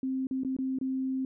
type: tone with dropouts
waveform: sine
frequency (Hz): 262.8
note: C4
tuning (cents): +8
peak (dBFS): -28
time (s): 0.03-1.25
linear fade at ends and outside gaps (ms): 2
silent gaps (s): 0.27-0.31 / 0.435-0.448 / 0.566-0.587 / 0.787-0.812
effects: none